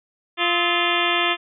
harmonic tone with a mistuned harmonic, 347.6 Hz, F4, 8 cents flat, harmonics 1 / 2 / 3 / 4 / 5 / 6 / 7 / 8 / 9 / 10, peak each -27 / -27 / -27 / -27 / -27 / -27 / -27 / -27 / -27 / -27 dBFS, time 0.37-1.37 s, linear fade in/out 50 ms, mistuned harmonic 4, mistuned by -130 cents, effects none

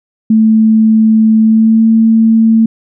sine tone with pitch glide, 220 to 224.1 Hz, A3 to A3, 0 to +32 cents, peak -4 dBFS, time 0.3-2.66 s, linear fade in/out 5 ms, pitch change +32 cents, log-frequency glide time 1.41-1.86 s, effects none

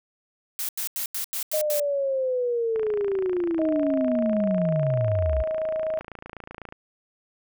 blue noise bursts, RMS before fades -29 dBFS, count 7, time 0.59-1.798 s, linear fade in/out 0 ms, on 98 ms, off 87 ms
sine linear sweep, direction down, 622.3 to 58.4 Hz, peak -22 dBFS, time 1.53-5.43 s, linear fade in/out 10 ms
click train, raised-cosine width 0.5 ms, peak -23 dBFS, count 112, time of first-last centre 2.76-6.724 s, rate 28 Hz
sine tone, 632 Hz, D#5, 27 cents sharp, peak -24 dBFS, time 3.59-5.99 s, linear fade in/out 0 ms
effects none

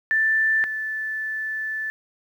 sine tone pair in turn, 1767 / 1751.8 Hz, A6 / A6, +7 / -8 cents, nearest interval unison, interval 15 cents, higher first, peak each -17 / -25 dBFS, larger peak first, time 0.11-0.64 / 0.64-1.9 s, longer second, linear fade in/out 0 ms, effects 9-bit

